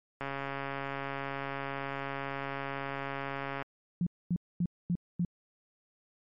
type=click train; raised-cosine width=0.5 ms; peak=-21 dBFS; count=472; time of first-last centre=0.21-3.623 s; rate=138 Hz
type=tone bursts; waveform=sine; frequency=174.61 Hz; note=F3; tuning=in tune; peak=-26 dBFS; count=5; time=4.01-5.25 s; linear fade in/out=2 ms; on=56 ms; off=240 ms
effects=MP3 48 kbps